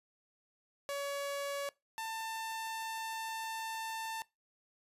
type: tone pair in turn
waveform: sawtooth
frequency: 564 / 893.5 Hz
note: C#5 / A5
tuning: +30 / +26 cents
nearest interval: minor sixth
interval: 796 cents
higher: second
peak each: -32 / -34 dBFS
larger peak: first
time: 0.89-1.69 / 1.98-4.22 s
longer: second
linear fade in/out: 0 ms
effects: noise-tail reverb RT60 0.2 s tail -21 dB re dry + resampled to 32000 Hz